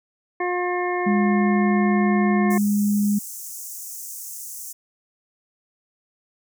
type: harmonic tone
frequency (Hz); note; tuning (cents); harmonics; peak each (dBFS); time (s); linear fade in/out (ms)
357.3; F4; +40; 1 / 2 / 3 / 5 / 6; -24 / -27 / -29 / -31 / -32; 0.4-2.58; 5
type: tone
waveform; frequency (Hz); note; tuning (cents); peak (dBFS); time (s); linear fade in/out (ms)
sine; 205.4; G#3; -19; -17; 1.06-3.19; 10
type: high-pass noise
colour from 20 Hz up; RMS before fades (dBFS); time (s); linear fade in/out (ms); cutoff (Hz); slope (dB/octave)
pink; -35; 2.5-4.73; 10; 6100; 48
effects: none